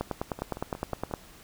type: two click trains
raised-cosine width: 1 ms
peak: -24 / -15 dBFS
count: 5 / 12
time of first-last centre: 0.39-1.112 / 0.01-1.138 s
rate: 5.54 / 9.75 Hz
effects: pink hiss -52 dBFS RMS until 1.43 s